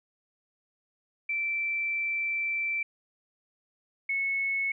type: tone pair in turn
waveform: sine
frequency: 2336 / 2199 Hz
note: D7 / C#7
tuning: -10 / -14 cents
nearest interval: minor second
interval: 104 cents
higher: first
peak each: -27 / -26 dBFS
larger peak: second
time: 1.29-2.83 / 4.09-4.72 s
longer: first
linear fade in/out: 5 ms
effects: none